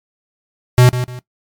square tone with echo, 124.8 Hz, B2, 19 cents sharp, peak -6 dBFS, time 0.78-0.89 s, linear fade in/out 0 ms, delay 150 ms, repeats 2, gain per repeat -11 dB, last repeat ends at 1.19 s, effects noise-tail reverb RT60 0.1 s tail -18 dB re dry + MP3 96 kbps

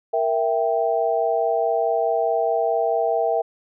sine chord, E diminished, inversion second, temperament equal, 466.2 / 659.3 / 784 Hz, Bb4 / E5 / G5, 0 / 0 / 0 cents, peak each -23 / -21 / -24 dBFS, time 0.13-3.42 s, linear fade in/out 10 ms, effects none

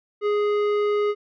sine tone with tanh clipping, 415.3 Hz, G#4, in tune, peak -21 dBFS, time 0.21-1.15 s, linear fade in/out 50 ms, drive 13 dB, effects none

